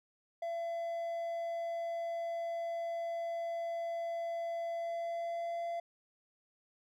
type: tone with pitch glide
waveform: triangle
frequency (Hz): 675 to 681.7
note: E5 to F5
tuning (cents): +41 to -42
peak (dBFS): -33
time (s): 0.42-5.8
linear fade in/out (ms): 5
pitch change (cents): +17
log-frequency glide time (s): 4.76-5.68
effects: none